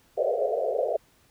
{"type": "band-pass noise", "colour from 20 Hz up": "white", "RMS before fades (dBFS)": -26, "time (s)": [0.17, 0.97], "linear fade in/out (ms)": 10, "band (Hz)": [410, 690], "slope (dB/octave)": 96, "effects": ["pink hiss -62 dBFS RMS until 1.3 s"]}